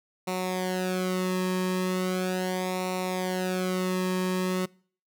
sawtooth tone with flanger, 184.3 Hz, F#3, 7 cents flat, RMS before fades -28 dBFS, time 0.27-4.66 s, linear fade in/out 10 ms, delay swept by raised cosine 0.62 to 1.41 ms, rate 0.38 Hz, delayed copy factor -0.8, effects noise-tail reverb RT60 0.5 s tail -25 dB re dry

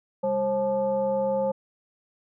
sine tone with frequency modulation, 535 Hz, C5, 38 cents sharp, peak -22 dBFS, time 0.23-1.52 s, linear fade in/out 10 ms, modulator 334 Hz, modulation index 0.68, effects none

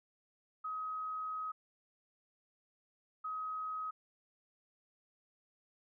sine tone bursts at uneven times, 1266 Hz, D#6, 30 cents sharp, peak -37 dBFS, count 2, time 0.64-1.52 / 3.24-3.91 s, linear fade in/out 10 ms, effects none

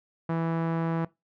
sawtooth tone with low-pass filter, 164.81 Hz, E3, in tune, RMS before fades -28 dBFS, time 0.29-1.05 s, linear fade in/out 5 ms, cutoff 1300 Hz, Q 1.1, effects noise-tail reverb RT60 0.2 s tail -20 dB re dry

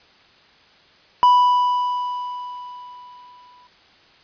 triangle tone with exponential decay, 987.8 Hz, B5, in tune, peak -7 dBFS, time 1.23-3.67 s, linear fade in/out 0 ms, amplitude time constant 530 ms, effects white hiss -52 dBFS RMS until 4.23 s + resampled to 11025 Hz

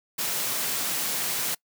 white high-pass noise, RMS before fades -28 dBFS, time 0.18-1.55 s, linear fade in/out 10 ms, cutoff 110 Hz, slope 96 dB/octave, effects noise-tail reverb RT60 0.1 s tail -24 dB re dry

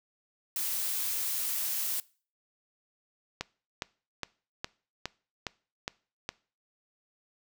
blue noise, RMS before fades -32 dBFS, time 0.56-2 s, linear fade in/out 2 ms
click train, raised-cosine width 0.2 ms, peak -15 dBFS, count 8, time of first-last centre 3.41-6.291 s, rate 2.43 Hz
effects noise-tail reverb RT60 0.4 s tail -22 dB re dry

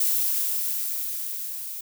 violet noise with level ramp, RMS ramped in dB -22 to -35 dBFS, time 0-1.81 s, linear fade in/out 5 ms, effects none

